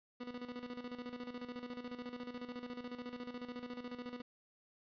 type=tone with tremolo; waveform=30% pulse; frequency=245.6 Hz; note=B3; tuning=9 cents flat; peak=-39 dBFS; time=0.2-4.22 s; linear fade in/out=10 ms; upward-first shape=square; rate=14 Hz; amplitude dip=65%; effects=resampled to 11025 Hz + 12-bit